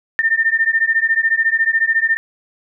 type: beating tone pair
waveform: sine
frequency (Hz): 1800 / 1814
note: A6 / A#6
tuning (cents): +39 / -48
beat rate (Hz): 14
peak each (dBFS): -16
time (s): 0.19-2.17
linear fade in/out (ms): 0
effects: none

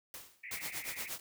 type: noise with exponential decay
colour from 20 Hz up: white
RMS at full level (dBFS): -44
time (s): 0.14-0.52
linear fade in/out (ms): 1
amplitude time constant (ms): 81
type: band-pass noise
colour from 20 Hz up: pink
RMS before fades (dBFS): -47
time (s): 0.43-1.09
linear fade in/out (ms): 10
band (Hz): 1900 to 2500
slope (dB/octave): 96
type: noise with tremolo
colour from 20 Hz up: white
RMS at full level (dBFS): -38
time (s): 0.51-1.2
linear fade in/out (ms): 2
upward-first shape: triangle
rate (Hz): 8.5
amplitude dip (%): 95
effects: none

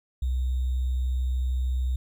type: tone with sample-and-hold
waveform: sine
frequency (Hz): 63.5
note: B1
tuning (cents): +49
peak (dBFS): -23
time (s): 0.22-1.96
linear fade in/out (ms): 5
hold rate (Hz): 3675
effects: none

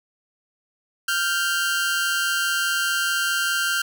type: tone pair together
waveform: sawtooth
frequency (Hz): 1396.9 / 1561.7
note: F6 / G6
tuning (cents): 0 / -7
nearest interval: major second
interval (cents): 193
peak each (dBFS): -20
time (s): 1.08-3.82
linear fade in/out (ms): 5
effects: none

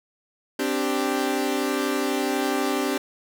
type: chord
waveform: sawtooth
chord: C suspended second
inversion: none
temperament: equal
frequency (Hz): 261.6 / 293.7 / 392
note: C4 / D4 / G4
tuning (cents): 0 / 0 / 0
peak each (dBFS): -23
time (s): 0.59-2.98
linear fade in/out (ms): 5
effects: none

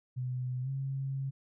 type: tone with pitch glide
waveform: sine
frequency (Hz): 126.4 to 135.47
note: B2 to C#3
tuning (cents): +41 to -39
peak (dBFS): -32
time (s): 0.16-1.31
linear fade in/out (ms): 20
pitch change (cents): +120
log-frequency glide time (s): 0.62-0.69
effects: none

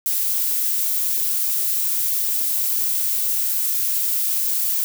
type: noise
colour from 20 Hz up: violet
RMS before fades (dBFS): -21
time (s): 0.06-4.84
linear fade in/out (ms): 0
effects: none

